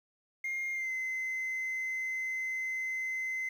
sine tone with pitch glide, 2122 to 2056 Hz, C7 to C7, +24 to -31 cents, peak -30 dBFS, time 0.44-3.49 s, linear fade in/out 5 ms, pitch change -55 cents, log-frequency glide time 0.73-0.92 s, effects tanh soft clip ceiling -31 dBFS + 10-bit

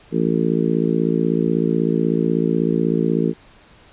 harmonic tone, 56.2 Hz, A1, 37 cents sharp, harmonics 3 / 4 / 5 / 6 / 7 / 8, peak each -21 / -22 / -23 / -24 / -24 / -25 dBFS, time 0.11-3.34 s, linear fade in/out 50 ms, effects pink hiss -49 dBFS RMS until 3.92 s + resampled to 8000 Hz

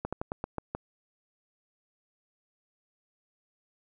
slowing click train, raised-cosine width 1 ms, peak -18 dBFS, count 7, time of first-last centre 0.05-0.75 s, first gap 76 ms, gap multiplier 1.17, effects none

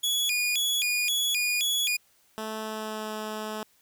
sawtooth tone with vibrato, 2874 Hz, F7, 49 cents sharp, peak -21 dBFS, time 0.03-1.97 s, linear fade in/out 10 ms, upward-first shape square, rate 1.9 Hz, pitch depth 280 cents each way
10% pulse tone with pitch glide, 218.2 to 215.3 Hz, A3 to A3, -14 to -37 cents, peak -24 dBFS, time 2.38-3.63 s, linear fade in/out 0 ms, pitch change -23 cents, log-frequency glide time 2.59-3.13 s
effects white hiss -64 dBFS RMS until 3.81 s

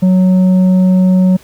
triangle tone with tanh clipping, 185 Hz, F#3, in tune, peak -7 dBFS, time 0.02-1.37 s, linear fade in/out 10 ms, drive 10 dB, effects pink hiss -43 dBFS RMS until 1.43 s

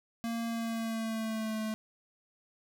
square tone with pitch glide, 230.7 to 217.8 Hz, A#3 to A3, -18 to -17 cents, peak -33 dBFS, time 0.24-1.74 s, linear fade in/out 0 ms, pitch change -99 cents, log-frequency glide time 0.47-1.6 s, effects none

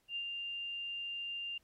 sine tone with ADSR envelope, 2794 Hz, F7, in tune, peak -35 dBFS, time 0.08-1.58 s, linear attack 79 ms, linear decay 80 ms, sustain -3 dB, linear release 5 ms, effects pink hiss -75 dBFS RMS until 1.63 s + AAC 48 kbps

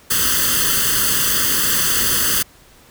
white noise with comb filter, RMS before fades -17 dBFS, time 0.1-2.43 s, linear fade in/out 10 ms, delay 0.64 ms, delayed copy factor +1, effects pink hiss -48 dBFS RMS until 2.9 s

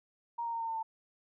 sine tone with pitch steps, 938 / 928.8 / 919.8 / 910.8 / 901.9 / 893.1 Hz, A#5 / A#5 / A#5 / A#5 / A5 / A5, +11 / -7 / -23 / -40 / +43 / +26 cents, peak -33 dBFS, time 0.38-0.83 s, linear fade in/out 10 ms, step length 75 ms, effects none

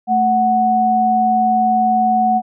sine tone pair together, 220 / 740 Hz, A3 / F#5, 0 / 0 cents, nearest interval octave + major sixth, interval 2100 cents, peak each -19 / -12 dBFS, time 0.07-2.42 s, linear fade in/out 50 ms, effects none

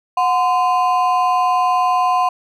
triangle ring-modulated tone, 880 Hz, A5, in tune, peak -8 dBFS, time 0.17-2.29 s, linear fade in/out 5 ms, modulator 149 Hz, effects none

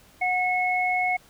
sine tone pair together, 732 / 2186 Hz, F#5 / C#7, -19 / -25 cents, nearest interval octave + perfect fifth, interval 1894 cents, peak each -24 / -24 dBFS, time 0.21-1.17 s, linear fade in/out 10 ms, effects pink hiss -55 dBFS RMS until 1.29 s

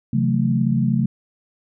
sine chord, F# half-diminished seventh, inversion second, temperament just, 133.2 / 166.5 / 185 / 222 Hz, C3 / E3 / F#3 / A3, +31 / +18 / 0 / +16 cents, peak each -20 / -25 / -23 / -20 dBFS, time 0.13-1.06 s, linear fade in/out 5 ms, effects none

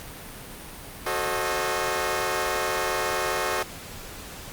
15% pulse chord, F# diminished seventh, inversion none, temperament equal with one note detuned, 370 / 440 / 534.6 / 622.3 Hz, F#4 / A4 / C5 / Eb5, 0 / 0 / +37 / 0 cents, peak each -24 dBFS, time 1.06-3.63 s, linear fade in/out 5 ms, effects pink hiss -40 dBFS RMS until 4.52 s + Opus 48 kbps

